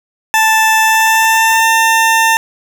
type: tone with pitch glide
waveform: 20% pulse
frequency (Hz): 880 to 900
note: A5 to A5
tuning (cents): 0 to +39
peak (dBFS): -3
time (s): 0.34-2.37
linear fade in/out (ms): 0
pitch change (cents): +39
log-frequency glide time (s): 0.82-1.66
effects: none